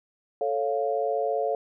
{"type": "chord", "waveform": "sine", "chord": "A augmented", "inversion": "none", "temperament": "equal", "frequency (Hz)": [440, 554.4, 698.5], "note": ["A4", "C#5", "E#5"], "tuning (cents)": [0, 0, 0], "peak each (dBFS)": -28, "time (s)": [0.41, 1.55], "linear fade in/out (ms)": 2, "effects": []}